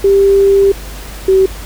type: tone pair in turn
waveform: sine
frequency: 394.6 / 381.8 Hz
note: G4 / G4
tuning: +11 / -46 cents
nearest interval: minor second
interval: 57 cents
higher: first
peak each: -5 dBFS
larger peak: neither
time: 0.04-0.72 / 1.28-1.46 s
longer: first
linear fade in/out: 5 ms
effects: added 50 Hz sine -26 dBFS peak until 1.65 s + pink hiss -31 dBFS RMS until 1.65 s